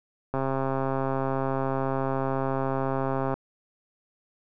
click train, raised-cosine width 1 ms, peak -14 dBFS, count 403, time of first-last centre 0.34-3.34 s, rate 134 Hz, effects none

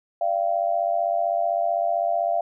sine tone with amplitude modulation, 683 Hz, F5, 39 cents flat, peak -16 dBFS, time 0.21-2.41 s, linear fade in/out 5 ms, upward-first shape sine, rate 95.7 Hz, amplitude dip 90%, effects none

